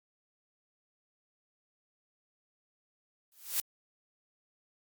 blue noise with exponential growth, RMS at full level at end -27 dBFS, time 3.32-3.6 s, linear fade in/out 0 ms, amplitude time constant 59 ms, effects Opus 48 kbps

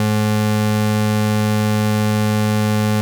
square ring-modulated tone, 160.1 Hz, D#3, 50 cents sharp, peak -12 dBFS, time 0-3.01 s, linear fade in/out 0 ms, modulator 52.9 Hz, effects none

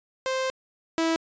sawtooth tone pair in turn, 523.3 / 327 Hz, C5 / E4, 0 / -14 cents, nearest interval minor sixth, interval 814 cents, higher first, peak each -21 / -18 dBFS, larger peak second, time 0.26-0.5 / 0.98-1.16 s, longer first, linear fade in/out 0 ms, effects resampled to 16000 Hz

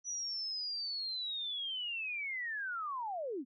sine linear sweep, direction down, 5920 to 226.9 Hz, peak -36 dBFS, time 0.04-3.45 s, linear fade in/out 50 ms, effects none

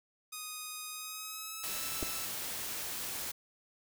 5% pulse tone with pitch glide, 1244.5 to 1318.5 Hz, D#6 to E6, 0 to 0 cents, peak -29 dBFS, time 0.32-2.26 s, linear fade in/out 10 ms, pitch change +100 cents, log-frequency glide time 0.91-1.83 s
white noise, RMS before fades -39 dBFS, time 1.63-3.32 s, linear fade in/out 10 ms
clicks, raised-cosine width 2 ms, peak -24 dBFS, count 2, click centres 2.027 / 2.03 s
effects none

